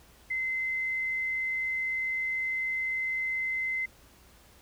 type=tone; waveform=sine; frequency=2061 Hz; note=C7; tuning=27 cents flat; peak=-28 dBFS; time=0.3-3.86 s; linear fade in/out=10 ms; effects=added 60 Hz sine -61 dBFS peak until 4.61 s + pink hiss -58 dBFS RMS until 4.61 s